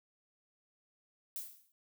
violet noise with exponential decay, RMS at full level -38 dBFS, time 1.36-1.72 s, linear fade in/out 1 ms, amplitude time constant 78 ms, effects none

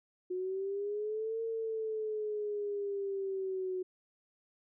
sine linear two-way sweep, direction up then down, 361.7 to 455 to 367.2 Hz, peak -33 dBFS, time 0.3-3.83 s, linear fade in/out 10 ms, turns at 1.42 s, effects none

